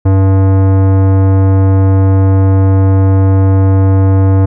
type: tone with tanh clipping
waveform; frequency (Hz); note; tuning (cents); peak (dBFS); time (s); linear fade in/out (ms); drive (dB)
sine; 96.1; G2; -34; -7; 0.05-4.46; 10; 18
effects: none